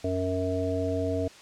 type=harmonic tone; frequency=92.5 Hz; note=F#2; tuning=in tune; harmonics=1 / 3 / 5 / 7; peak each=-31 / -31 / -31 / -31 dBFS; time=0.04-1.28 s; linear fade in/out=5 ms; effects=white hiss -49 dBFS RMS until 1.41 s + low-pass 6000 Hz 12 dB/octave